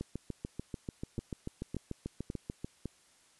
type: two click trains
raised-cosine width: 3 ms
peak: -24 / -24 dBFS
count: 19 / 4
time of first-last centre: 0.01-2.645 / 1.19-2.857 s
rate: 6.83 / 1.8 Hz
effects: white hiss -65 dBFS RMS until 3.39 s + resampled to 24000 Hz